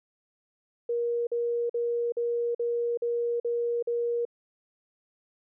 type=tone bursts; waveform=sine; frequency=473.4 Hz; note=A#4; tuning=27 cents sharp; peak=-25 dBFS; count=8; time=0.89-4.252 s; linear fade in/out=5 ms; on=380 ms; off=46 ms; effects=none